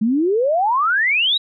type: exponential sweep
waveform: sine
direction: up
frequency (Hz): 206.9 to 3951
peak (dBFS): -14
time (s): 0.01-1.38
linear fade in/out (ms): 10
effects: none